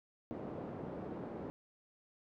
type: band-pass noise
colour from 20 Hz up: pink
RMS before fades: -44 dBFS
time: 0.31-1.5 s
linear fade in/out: 0 ms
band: 170 to 590 Hz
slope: 12 dB/octave
effects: none